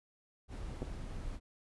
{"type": "noise", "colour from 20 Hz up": "brown", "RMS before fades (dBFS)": -42, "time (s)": [0.48, 1.4], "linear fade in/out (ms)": 50}
{"type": "clicks", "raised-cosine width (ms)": 2, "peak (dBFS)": -27, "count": 2, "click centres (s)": [0.82, 0.828]}
{"effects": ["resampled to 24000 Hz"]}